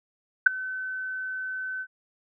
sine tone with ADSR envelope, 1521 Hz, F#6, 47 cents sharp, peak -8 dBFS, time 0.46-1.87 s, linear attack 8 ms, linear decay 9 ms, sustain -22 dB, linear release 61 ms, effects none

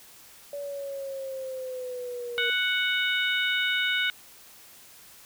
sine linear sweep, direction down, 574 to 470.1 Hz, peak -32 dBFS, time 0.53-2.5 s, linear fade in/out 2 ms
harmonic tone, 740 Hz, F#5, in tune, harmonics 2 / 3 / 4 / 5, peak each -27 / -29 / -30 / -31 dBFS, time 2.38-4.1 s, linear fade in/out 0 ms
effects white hiss -51 dBFS RMS until 5.25 s

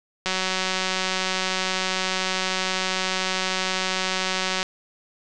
click train, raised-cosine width 0.2 ms, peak -7 dBFS, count 818, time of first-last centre 0.26-4.629 s, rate 187 Hz, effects resampled to 22050 Hz

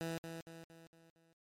15% pulse tone with echo, 164.81 Hz, E3, in tune, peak -32 dBFS, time 0.01-0.18 s, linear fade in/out 0 ms, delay 230 ms, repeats 5, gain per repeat -6 dB, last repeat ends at 1.33 s, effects MP3 64 kbps

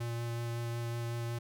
square tone with vibrato, 117.6 Hz, A#2, 16 cents sharp, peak -35 dBFS, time 0-1.39 s, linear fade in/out 10 ms, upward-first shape sine, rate 5.4 Hz, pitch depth 10 cents each way, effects none

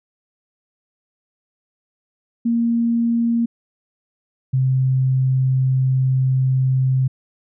sine tone pair in turn, 233.1 / 130.82 Hz, A#3 / C3, 0 / 0 cents, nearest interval minor seventh, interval 1000 cents, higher first, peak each -15 / -14 dBFS, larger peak second, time 2.45-3.46 / 4.53-7.08 s, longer second, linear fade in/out 10 ms, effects none

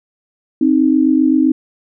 sine tone pair together, 263.4 / 311.1 Hz, C4 / D#4, +12 / 0 cents, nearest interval minor third, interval 288 cents, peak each -12 dBFS, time 0.61-1.52 s, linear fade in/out 5 ms, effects none

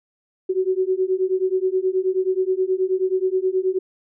sine beating tone pair, 370 / 379.4 Hz, F#4 / F#4, 0 / +43 cents, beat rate 9.4 Hz, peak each -21 dBFS, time 0.49-3.79 s, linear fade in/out 10 ms, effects none

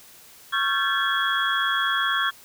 sine tone cluster, 1105 / 1369 / 1564 / 1724 / 3327 Hz, C#6 / F6 / G6 / A6 / G#7, -6 / -35 / -4 / -36 / +2 cents, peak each -27 dBFS, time 0.52-2.31 s, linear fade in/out 20 ms, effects white hiss -49 dBFS RMS until 2.44 s

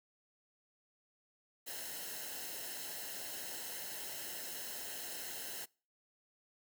white noise with comb filter, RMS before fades -44 dBFS, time 1.66-5.66 s, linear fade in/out 20 ms, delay 0.85 ms, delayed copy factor -0.7, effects noise-tail reverb RT60 0.4 s tail -26 dB re dry

